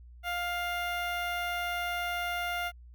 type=tone with notch filter; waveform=15% pulse; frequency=702 Hz; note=F5; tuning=9 cents sharp; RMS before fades=-33 dBFS; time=0.23-2.72 s; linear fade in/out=50 ms; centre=7300 Hz; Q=1; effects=added 60 Hz sine -48 dBFS peak until 2.94 s